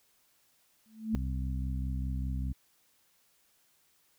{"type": "tone with exponential growth", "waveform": "sine", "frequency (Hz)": 220, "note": "A3", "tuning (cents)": 0, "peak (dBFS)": -24, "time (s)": [0.86, 1.15], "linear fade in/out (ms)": 0, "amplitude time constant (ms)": 63}
{"type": "harmonic tone", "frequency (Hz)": 65, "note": "C2", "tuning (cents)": -11, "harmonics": [1, 2, 3, 4], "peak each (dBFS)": [-32, -38, -42, -44], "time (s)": [1.13, 2.53], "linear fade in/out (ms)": 10}
{"effects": ["white hiss -69 dBFS RMS until 4.18 s"]}